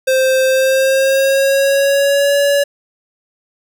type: tone with pitch glide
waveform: square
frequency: 523.3 to 567.4 Hz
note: C5 to C#5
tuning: 0 to +40 cents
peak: -11 dBFS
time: 0.07-2.64 s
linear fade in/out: 10 ms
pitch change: +140 cents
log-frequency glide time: 0.46-2.36 s
effects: none

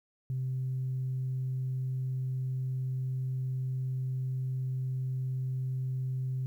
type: tone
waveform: sine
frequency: 129.8 Hz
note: C3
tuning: 13 cents flat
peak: -29 dBFS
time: 0.3-6.46 s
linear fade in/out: 0 ms
effects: tanh soft clip ceiling -26 dBFS + 11-bit

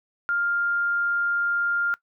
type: tone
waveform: sine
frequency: 1401 Hz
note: F6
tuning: 5 cents sharp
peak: -21 dBFS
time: 0.29-1.94 s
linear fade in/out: 0 ms
effects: noise-tail reverb RT60 0.1 s tail -20 dB re dry

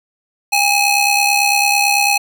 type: ring-modulated tone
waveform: sawtooth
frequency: 1685 Hz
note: G#6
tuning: 25 cents sharp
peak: -5 dBFS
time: 0.52-2.18 s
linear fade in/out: 10 ms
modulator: 877 Hz
effects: none

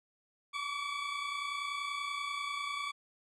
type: tone pair together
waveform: 20% pulse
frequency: 1124 / 1154.3 Hz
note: C#6 / D6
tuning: +24 / -30 cents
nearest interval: unison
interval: 46 cents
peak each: -35 / -32 dBFS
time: 0.53-2.92 s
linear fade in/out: 20 ms
effects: low-pass 6000 Hz 12 dB/octave

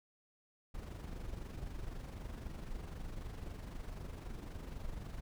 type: noise with amplitude modulation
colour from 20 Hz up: brown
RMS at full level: -42 dBFS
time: 0.74-5.21 s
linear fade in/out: 10 ms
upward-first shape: sine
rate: 23.9 Hz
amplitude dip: 55%
effects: none

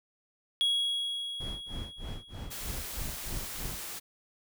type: tone with exponential decay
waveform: triangle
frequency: 3322 Hz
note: G#7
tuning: in tune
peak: -22 dBFS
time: 0.61-3.1 s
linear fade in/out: 0 ms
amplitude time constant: 540 ms
type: noise with tremolo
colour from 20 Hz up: brown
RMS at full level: -36 dBFS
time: 1.4-3.82 s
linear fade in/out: 5 ms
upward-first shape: sine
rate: 3.2 Hz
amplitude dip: 100%
type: noise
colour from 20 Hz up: white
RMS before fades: -40 dBFS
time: 2.5-4 s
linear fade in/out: 20 ms
effects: none

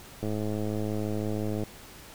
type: click train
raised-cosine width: 2 ms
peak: -19 dBFS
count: 150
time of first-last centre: 0.23-1.636 s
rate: 106 Hz
effects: pink hiss -48 dBFS RMS until 2.14 s

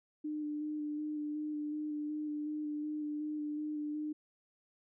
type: tone with vibrato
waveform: sine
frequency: 300.5 Hz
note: D4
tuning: 40 cents sharp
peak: -35 dBFS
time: 0.24-4.13 s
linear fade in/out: 10 ms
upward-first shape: square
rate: 2.7 Hz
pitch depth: 14 cents each way
effects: none

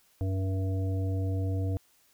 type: harmonic tone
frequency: 95.2 Hz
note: F#2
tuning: 50 cents sharp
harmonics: 1 / 3 / 5 / 7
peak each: -27 / -37 / -41 / -44 dBFS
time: 0.21-1.77 s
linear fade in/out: 0 ms
effects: white hiss -65 dBFS RMS until 2.13 s

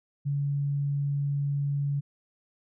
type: tone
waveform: sine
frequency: 142 Hz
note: C#3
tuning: 42 cents sharp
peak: -25 dBFS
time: 0.25-2.01 s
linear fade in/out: 20 ms
effects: none

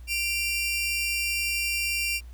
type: tone pair together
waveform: sawtooth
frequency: 2369 / 2762 Hz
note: D7 / F7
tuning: +14 / -20 cents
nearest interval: minor third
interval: 266 cents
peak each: -25 dBFS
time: 0.07-2.21 s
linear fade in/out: 50 ms
effects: added 60 Hz sine -40 dBFS peak until 2.33 s + pink hiss -60 dBFS RMS until 2.33 s

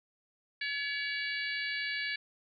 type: harmonic tone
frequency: 568 Hz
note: C#5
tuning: 42 cents sharp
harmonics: 3 / 4 / 5 / 6 / 7 / 8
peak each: -36 / -37 / -43 / -46 / -43 / -43 dBFS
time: 0.61-2.16 s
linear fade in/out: 5 ms
effects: none

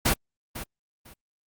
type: noise with echo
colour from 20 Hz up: pink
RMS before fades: -22 dBFS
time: 0.05-0.14 s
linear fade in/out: 10 ms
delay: 500 ms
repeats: 2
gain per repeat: -13 dB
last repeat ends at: 1.14 s
effects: Opus 48 kbps

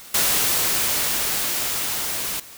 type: noise with level ramp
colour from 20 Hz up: white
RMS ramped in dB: -19 to -27 dBFS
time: 0.14-2.4 s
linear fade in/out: 5 ms
effects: white hiss -42 dBFS RMS until 2.57 s

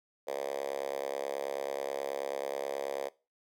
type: tone with high-pass filter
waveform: 5% pulse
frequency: 69.3 Hz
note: C#2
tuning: in tune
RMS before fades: -36 dBFS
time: 0.27-3.09 s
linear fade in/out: 10 ms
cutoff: 520 Hz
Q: 4.2
effects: noise-tail reverb RT60 0.3 s tail -21 dB re dry

